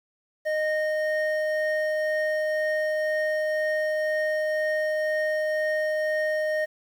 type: tone pair together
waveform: triangle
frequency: 617 / 1849 Hz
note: D#5 / A#6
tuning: -15 / -15 cents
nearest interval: octave + perfect fifth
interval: 1900 cents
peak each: -22 / -28 dBFS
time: 0.45-6.66 s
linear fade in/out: 20 ms
effects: 9-bit